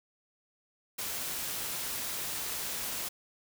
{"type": "noise", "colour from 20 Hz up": "white", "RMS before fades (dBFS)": -36, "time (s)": [0.98, 3.09], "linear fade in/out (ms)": 10, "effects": []}